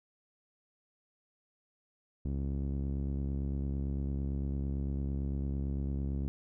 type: tone with low-pass filter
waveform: sawtooth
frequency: 68.9 Hz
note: C#2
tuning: 10 cents flat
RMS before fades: -34 dBFS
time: 2.25-6.28 s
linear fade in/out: 0 ms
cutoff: 270 Hz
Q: 1.2
effects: none